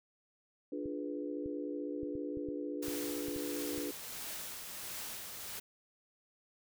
sine chord, D diminished seventh, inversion none, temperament equal with one note detuned, 293.7 / 349.2 / 419.9 / 493.9 Hz, D4 / F4 / Ab4 / Cb5, 0 / 0 / +19 / 0 cents, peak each -39 / -44 / -44 / -44 dBFS, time 0.72-3.91 s, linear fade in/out 5 ms
clicks, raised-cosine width 5 ms, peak -36 dBFS, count 10, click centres 0.858 / 1.46 / 2.032 / 2.154 / 2.372 / 2.487 / 2.883 / 3.284 / 3.362 / 3.78 s
white noise with tremolo, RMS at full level -42 dBFS, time 2.82-5.6 s, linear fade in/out 10 ms, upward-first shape triangle, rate 1.5 Hz, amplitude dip 40%
effects none

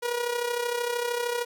sawtooth tone with amplitude modulation, 480.5 Hz, B4, 48 cents flat, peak -20 dBFS, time 0.02-1.45 s, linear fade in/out 20 ms, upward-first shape sine, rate 33.1 Hz, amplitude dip 60%, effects none

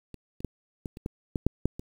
clicks, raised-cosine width 3 ms, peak -29 / -29 / -16 / -21 / -29 / -18 / -15 / -9 / -11 / -24 dBFS, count 10, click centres 0.143 / 0.405 / 0.447 / 0.858 / 0.971 / 1.061 / 1.358 / 1.466 / 1.656 / 1.795 s, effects 8-bit

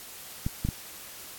clicks, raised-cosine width 5 ms, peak -15 dBFS, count 3, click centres 0.465 / 0.65 / 0.688 s, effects white hiss -44 dBFS RMS until 1.38 s + AAC 64 kbps

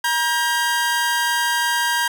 sawtooth tone pair together, 951.4 / 1600 Hz, A#5 / G6, +35 / +35 cents, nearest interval major sixth, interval 900 cents, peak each -17 dBFS, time 0.04-2.08 s, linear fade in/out 5 ms, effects none

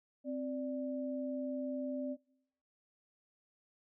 sine tone pair together, 261.6 / 587.3 Hz, C4 / D5, 0 / 0 cents, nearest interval octave + major second, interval 1400 cents, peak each -37 / -40 dBFS, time 0.24-2.17 s, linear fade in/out 50 ms, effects noise-tail reverb RT60 0.8 s tail -25 dB re dry

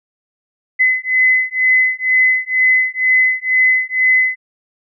sine beating tone pair, 2027 / 2029.1 Hz, B6 / B6, +45 / +46 cents, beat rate 2.1 Hz, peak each -14 dBFS, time 0.79-4.36 s, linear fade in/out 20 ms, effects none

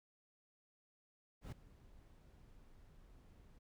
brown noise with ADSR envelope, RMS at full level -43 dBFS, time 1.41-3.59 s, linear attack 110 ms, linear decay 7 ms, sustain -19 dB, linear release 12 ms, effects none

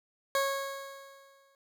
20% pulse tone with exponential decay, 549 Hz, C#5, 17 cents flat, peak -20 dBFS, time 0.35-1.55 s, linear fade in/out 1 ms, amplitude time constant 260 ms, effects none

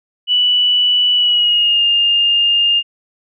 sine tone with pitch glide, 2960 to 2818 Hz, F#7 to F7, 0 to +15 cents, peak -10 dBFS, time 0.27-2.83 s, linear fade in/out 50 ms, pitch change -85 cents, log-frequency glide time 1.14-1.84 s, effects none

